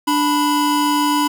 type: tone pair together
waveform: square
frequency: 293.7 / 988.7 Hz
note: D4 / B5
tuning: 0 / +2 cents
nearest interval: octave + major sixth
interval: 2102 cents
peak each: -18 dBFS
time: 0.07-1.28 s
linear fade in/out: 10 ms
effects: none